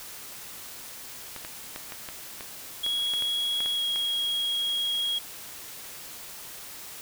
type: clicks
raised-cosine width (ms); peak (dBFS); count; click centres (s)
0.3; -21; 12; 1.363 / 1.449 / 1.761 / 1.922 / 2.088 / 2.408 / 2.864 / 3.137 / 3.223 / 3.605 / 3.66 / 3.96
type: tone with pitch glide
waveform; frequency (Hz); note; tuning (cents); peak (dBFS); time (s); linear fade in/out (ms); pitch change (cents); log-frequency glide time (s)
triangle; 3322 to 3290; G#7 to G#7; 0 to -17; -24; 2.83-5.19; 10; -17; 3.75-3.83
effects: white hiss -42 dBFS RMS until 7.01 s